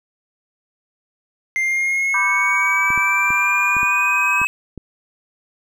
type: exponential sweep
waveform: triangle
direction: up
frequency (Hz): 2093 to 2571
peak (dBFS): -15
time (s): 1.56-4.47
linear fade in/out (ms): 0
type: chord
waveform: sine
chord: G major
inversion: first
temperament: equal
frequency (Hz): 987.8 / 1174.7 / 1568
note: B5 / D6 / G6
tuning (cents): 0 / 0 / 0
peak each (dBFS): -23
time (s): 2.14-4.45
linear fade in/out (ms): 2
type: clicks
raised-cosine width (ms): 3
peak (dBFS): -19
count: 7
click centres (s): 2.904 / 2.977 / 3.305 / 3.767 / 3.831 / 4.416 / 4.777
effects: none